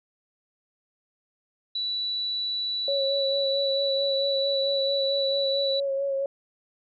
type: tone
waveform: sine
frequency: 3947 Hz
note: B7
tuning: 2 cents flat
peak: -26 dBFS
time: 1.75-5.8 s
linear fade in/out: 5 ms
type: tone with vibrato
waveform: sine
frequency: 550 Hz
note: C#5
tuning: 14 cents flat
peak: -24 dBFS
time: 2.88-6.26 s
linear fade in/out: 2 ms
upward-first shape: sine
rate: 4.5 Hz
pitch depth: 25 cents each way
effects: none